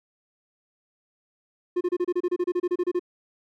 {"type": "tone bursts", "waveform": "triangle", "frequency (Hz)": 356, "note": "F4", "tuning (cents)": 33, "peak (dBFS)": -19, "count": 16, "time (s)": [1.76, 2.995], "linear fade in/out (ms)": 10, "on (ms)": 50, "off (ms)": 29, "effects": []}